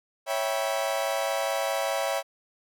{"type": "chord", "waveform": "40% pulse", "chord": "C# half-diminished seventh", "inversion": "none", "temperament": "equal with one note detuned", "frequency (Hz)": [554.4, 659.3, 784, 972.5], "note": ["C#5", "E5", "G5", "B5"], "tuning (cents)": [0, 0, 0, -27], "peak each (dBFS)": [-29, -29, -32, -35], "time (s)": [0.26, 2.23], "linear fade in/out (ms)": 50, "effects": []}